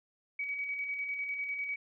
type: tone with tremolo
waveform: sine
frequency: 2267 Hz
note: C#7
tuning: 38 cents sharp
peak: -32 dBFS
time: 0.39-1.76 s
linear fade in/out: 5 ms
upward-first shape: square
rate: 10 Hz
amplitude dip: 35%
effects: none